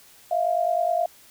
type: tone pair together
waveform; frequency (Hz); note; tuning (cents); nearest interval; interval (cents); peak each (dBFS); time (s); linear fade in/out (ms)
sine; 648.9 / 698.5; E5 / F5; -27 / 0; minor second; 127; -24 / -22; 0.31-1.06; 5
effects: white hiss -52 dBFS RMS until 1.3 s